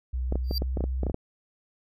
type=tone with pitch glide; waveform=sine; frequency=62.8 to 64.23 Hz; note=B1 to C2; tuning=+30 to -31 cents; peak=-26 dBFS; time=0.13-1.12 s; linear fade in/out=10 ms; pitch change=+39 cents; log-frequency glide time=0.48-0.54 s
type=clicks; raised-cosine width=2 ms; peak=-16 dBFS; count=11; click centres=0.324 / 0.356 / 0.511 / 0.621 / 0.772 / 0.807 / 0.84 / 1.033 / 1.067 / 1.098 / 1.144 s
type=tone with exponential growth; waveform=square; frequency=4699 Hz; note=D8; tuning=in tune; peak=-26 dBFS; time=0.44-0.58 s; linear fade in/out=1 ms; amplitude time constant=30 ms
effects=none